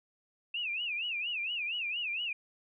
sine tone with vibrato, 2637 Hz, E7, in tune, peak -32 dBFS, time 0.54-2.33 s, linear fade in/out 5 ms, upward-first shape sine, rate 4.3 Hz, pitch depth 190 cents each way, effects none

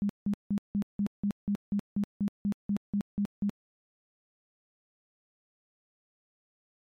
sine tone bursts, 203 Hz, G#3, 39 cents flat, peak -25 dBFS, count 15, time 0.02-3.495 s, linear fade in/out 0 ms, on 73 ms, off 170 ms, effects MP3 64 kbps

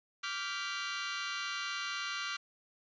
20% pulse chord, G dominant seventh, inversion second, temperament equal with one note detuned, 1161.2 / 1396.9 / 1568 / 1975.5 Hz, D6 / F6 / G6 / B6, -20 / 0 / 0 / 0 cents, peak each -36 / -34 / -39 / -38 dBFS, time 0.23-2.37 s, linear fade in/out 10 ms, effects resampled to 16000 Hz + 10-bit

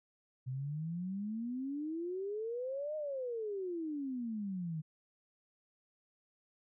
sine exponential two-way sweep, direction up then down, 125.2 to 622.3 to 152.3 Hz, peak -36 dBFS, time 0.46-4.82 s, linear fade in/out 20 ms, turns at 2.96 s, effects none

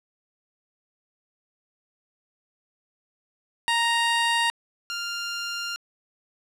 15% pulse tone pair in turn, 932.3 / 1396.9 Hz, A#5 / F6, 0 / 0 cents, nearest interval perfect fifth, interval 700 cents, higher second, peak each -14 / -22 dBFS, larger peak first, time 3.68-4.5 / 4.9-5.76 s, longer second, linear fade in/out 0 ms, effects low-pass 9000 Hz 12 dB/octave + 9-bit

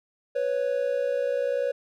triangle tone pair together, 493.9 / 554.4 Hz, B4 / C#5, 0 / 0 cents, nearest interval major second, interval 200 cents, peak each -25 / -24 dBFS, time 0.35-1.72 s, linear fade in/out 10 ms, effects none

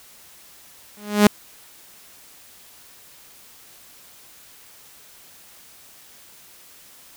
sawtooth tone with exponential growth, 207.6 Hz, G#3, in tune, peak -3 dBFS, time 0.97-1.27 s, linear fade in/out 2 ms, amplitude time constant 65 ms, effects white hiss -48 dBFS RMS until 7.16 s

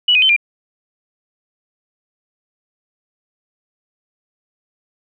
sine tone with pitch steps, 2944 / 2502 / 3078 / 2392 Hz, F#7 / D#7 / G7 / D7, -9 / +9 / -32 / +31 cents, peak -9 dBFS, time 0.08-0.364 s, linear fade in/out 5 ms, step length 71 ms, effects none

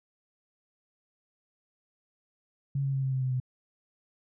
sine tone with pitch steps, 138.59 / 136.68 / 134.8 / 132.94 / 131.11 / 129.31 / 127.53 Hz, C#3 / C#3 / C#3 / C3 / C3 / C3 / C3, 0 / -24 / -48 / +28 / +4 / -20 / -44 cents, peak -26 dBFS, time 2.75-3.401 s, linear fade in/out 5 ms, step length 93 ms, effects none

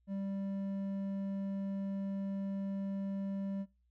sine tone with hard clipping, 196 Hz, G3, in tune, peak -37 dBFS, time 0.07-3.66 s, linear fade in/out 50 ms, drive 6 dB, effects noise-tail reverb RT60 0.3 s tail -22 dB re dry + added 60 Hz sine -70 dBFS peak until 3.9 s

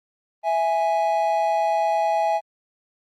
triangle tone pair together, 659.6 / 830.6 Hz, E5 / G#5, +1 / 0 cents, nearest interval major third, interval 399 cents, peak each -20 / -19 dBFS, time 0.43-2.41 s, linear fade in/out 50 ms, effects Opus 32 kbps

